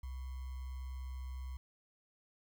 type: tone with sample-and-hold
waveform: sine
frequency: 64.6 Hz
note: C2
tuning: 21 cents flat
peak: -40 dBFS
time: 0.03-1.57 s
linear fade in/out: 5 ms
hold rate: 1050 Hz
effects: none